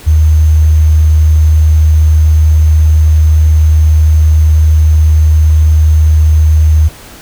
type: tone with sample-and-hold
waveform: sine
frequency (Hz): 77.78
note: D#2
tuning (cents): 0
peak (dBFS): -3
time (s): 0.06-6.89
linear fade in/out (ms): 20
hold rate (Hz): 6300
effects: pink hiss -33 dBFS RMS until 7.21 s